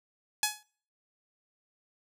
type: tone with exponential decay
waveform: 5% pulse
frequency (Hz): 845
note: G#5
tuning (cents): +30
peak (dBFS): -10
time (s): 0.43-0.63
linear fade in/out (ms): 2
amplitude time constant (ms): 42
effects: noise-tail reverb RT60 0.5 s tail -25 dB re dry